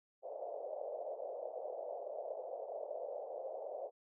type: band-pass noise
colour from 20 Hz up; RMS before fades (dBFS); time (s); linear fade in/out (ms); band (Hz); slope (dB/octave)
pink; -44; 0.22-3.91; 50; 510 to 670; 48
effects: none